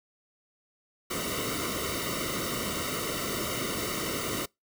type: noise with comb filter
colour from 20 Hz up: pink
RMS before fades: -32 dBFS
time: 1.1-4.46 s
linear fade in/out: 10 ms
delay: 1.2 ms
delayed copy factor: -0.95
effects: noise-tail reverb RT60 0.2 s tail -26 dB re dry